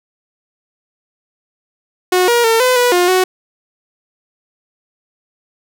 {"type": "tone with pitch steps", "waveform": "sawtooth", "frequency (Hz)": [364.8, 475.5, 452.7, 506, 490.1, 355.7, 370.6], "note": ["F#4", "A#4", "A4", "B4", "B4", "F4", "F#4"], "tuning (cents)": [-24, 34, 49, 42, -13, 32, 3], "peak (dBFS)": -6, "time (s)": [2.12, 3.24], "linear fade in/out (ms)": 5, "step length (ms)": 160, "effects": []}